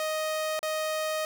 sawtooth tone with dropouts, 624 Hz, D#5, 5 cents sharp, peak -24 dBFS, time 0-1.25 s, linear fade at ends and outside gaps 1 ms, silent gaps 0.592-0.629 s, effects 11-bit

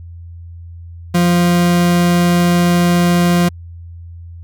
40% pulse tone, 174.61 Hz, F3, in tune, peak -9 dBFS, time 1.14-3.49 s, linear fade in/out 10 ms, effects added 85 Hz sine -30 dBFS peak until 4.43 s

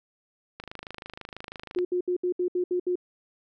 click train, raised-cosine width 0.3 ms, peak -22 dBFS, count 32, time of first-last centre 0.6-1.788 s, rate 26.1 Hz
sine tone bursts, 359 Hz, F4, 48 cents sharp, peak -23 dBFS, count 8, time 1.76-2.956 s, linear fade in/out 5 ms, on 90 ms, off 68 ms
effects none

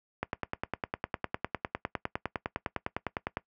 click train, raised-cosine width 0.5 ms, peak -15 dBFS, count 32, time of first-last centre 0.23-3.371 s, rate 9.87 Hz, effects noise-tail reverb RT60 0.1 s tail -20 dB re dry + high-pass 60 Hz 12 dB/octave

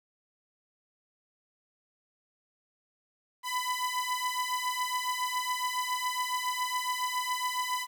sawtooth beating tone pair, 997 / 1004.2 Hz, B5 / B5, +16 / +29 cents, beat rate 7.2 Hz, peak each -29 dBFS, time 3.43-7.87 s, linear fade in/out 50 ms, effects 10-bit

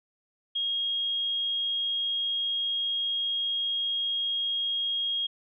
sine tone, 3265 Hz, G#7, 30 cents flat, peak -26 dBFS, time 0.55-5.27 s, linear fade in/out 10 ms, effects none

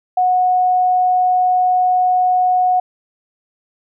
sine tone, 732 Hz, F#5, 19 cents flat, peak -11 dBFS, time 0.17-2.8 s, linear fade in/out 5 ms, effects none

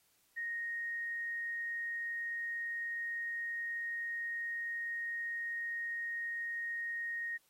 sine tone, 1864.7 Hz, A#6, in tune, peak -36 dBFS, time 0.36-7.38 s, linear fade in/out 20 ms, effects white hiss -72 dBFS RMS until 7.49 s + AAC 48 kbps

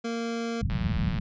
25% pulse tone, 231.4 Hz, A#3, 13 cents flat, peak -25 dBFS, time 0.04-0.62 s, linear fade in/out 10 ms
white low-pass noise, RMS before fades -27 dBFS, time 0.61-1.2 s, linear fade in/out 10 ms, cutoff 200 Hz, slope 48 dB/octave
click train, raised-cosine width 0.3 ms, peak -23 dBFS, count 56, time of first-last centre 0.7-1.187 s, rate 113 Hz
effects resampled to 16000 Hz

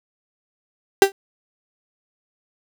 35% pulse tone with exponential decay, 392 Hz, G4, in tune, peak -3 dBFS, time 1.02-1.12 s, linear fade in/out 1 ms, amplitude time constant 21 ms, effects none

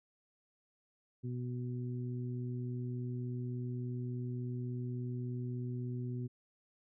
harmonic tone, 123.47 Hz, B2, in tune, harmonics 1 / 2 / 3, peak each -37 / -43 / -48 dBFS, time 1.23-6.28 s, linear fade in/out 20 ms, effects none

